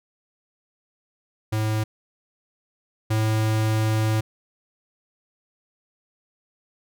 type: tone pair in turn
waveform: square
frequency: 108.6 / 109.36 Hz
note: A2 / A2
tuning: -22 / -10 cents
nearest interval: unison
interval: 12 cents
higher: second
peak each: -22 / -20 dBFS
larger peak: second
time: 1.52-1.84 / 3.1-4.21 s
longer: second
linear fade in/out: 10 ms
effects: none